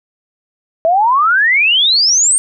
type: exponential sweep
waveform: sine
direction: up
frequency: 638 to 8940 Hz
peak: -8 dBFS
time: 0.85-2.38 s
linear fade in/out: 0 ms
effects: none